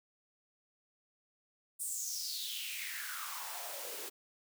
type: noise with high-pass filter sweep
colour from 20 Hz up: white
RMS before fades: -41 dBFS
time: 1.79-4.1 s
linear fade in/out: 20 ms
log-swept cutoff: 9200 to 360 Hz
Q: 5.5
effects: none

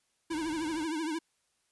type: noise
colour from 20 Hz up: pink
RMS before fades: -50 dBFS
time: 0.3-0.86 s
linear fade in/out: 20 ms
type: tone with vibrato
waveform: square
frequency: 317.1 Hz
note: D#4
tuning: 33 cents sharp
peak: -32 dBFS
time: 0.3-1.19 s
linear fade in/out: 10 ms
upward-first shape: triangle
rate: 13 Hz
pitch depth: 120 cents each way
effects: white hiss -75 dBFS RMS until 1.71 s + resampled to 24000 Hz

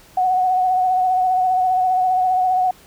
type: tone with vibrato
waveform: sine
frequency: 740 Hz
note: F#5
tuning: in tune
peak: -14 dBFS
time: 0.17-2.71 s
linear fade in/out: 5 ms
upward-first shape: sine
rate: 15 Hz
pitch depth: 30 cents each way
effects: pink hiss -48 dBFS RMS until 2.86 s

